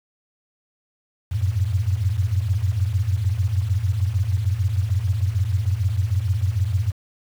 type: tone cluster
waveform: sine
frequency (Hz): 88.5 / 95.1 / 110.9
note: F2 / F#2 / A2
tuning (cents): +23 / +48 / +14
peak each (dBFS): -23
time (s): 1.31-6.92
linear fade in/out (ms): 20
effects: 7-bit